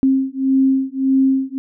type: beating tone pair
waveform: sine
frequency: 265.8 / 267.5 Hz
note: C4 / C4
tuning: +27 / +38 cents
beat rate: 1.7 Hz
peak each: -16 dBFS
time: 0.03-1.58 s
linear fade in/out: 0 ms
effects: none